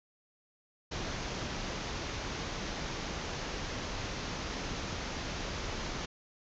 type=low-pass noise; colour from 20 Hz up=pink; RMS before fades=-38 dBFS; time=0.91-6.06 s; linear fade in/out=10 ms; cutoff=6700 Hz; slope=96 dB/octave; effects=none